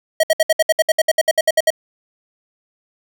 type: tone bursts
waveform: square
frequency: 637 Hz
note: D#5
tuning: 41 cents sharp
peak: -11 dBFS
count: 16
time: 0.2-1.704 s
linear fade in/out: 5 ms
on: 34 ms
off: 64 ms
effects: none